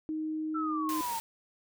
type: tone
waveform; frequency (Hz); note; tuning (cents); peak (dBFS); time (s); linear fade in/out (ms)
sine; 312.1; D#4; +5; -31; 0.09-1.01; 0
type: exponential sweep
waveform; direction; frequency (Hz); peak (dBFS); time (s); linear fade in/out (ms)
sine; down; 1352 to 894; -32; 0.54-1.2; 20
type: noise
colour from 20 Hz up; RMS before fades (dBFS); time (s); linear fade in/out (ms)
white; -40; 0.89-1.2; 0
effects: none